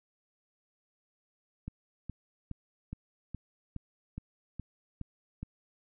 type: click train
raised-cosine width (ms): 5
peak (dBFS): -26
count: 10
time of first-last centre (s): 1.68-5.43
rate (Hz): 2.4
effects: none